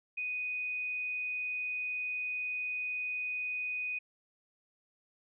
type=tone; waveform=sine; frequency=2489 Hz; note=D#7; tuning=in tune; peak=-33 dBFS; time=0.17-3.99 s; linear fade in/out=10 ms; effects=none